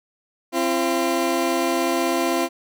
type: tone pair together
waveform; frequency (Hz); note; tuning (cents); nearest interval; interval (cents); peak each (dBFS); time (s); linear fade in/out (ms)
20% pulse; 264.5 / 340.8; C4 / F4; +19 / -42; major third; 439; -19 / -16; 0.52-2.49; 50
effects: none